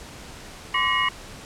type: tone cluster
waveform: sine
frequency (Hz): 1033 / 1141 / 1896 / 2181 / 2892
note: C6 / C#6 / A#6 / C#7 / F#7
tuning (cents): -22 / +50 / +29 / -29 / -40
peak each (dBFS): -26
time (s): 0.74-1.09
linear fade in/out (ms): 5
effects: pink hiss -41 dBFS RMS until 1.45 s + low-pass 9000 Hz 12 dB/octave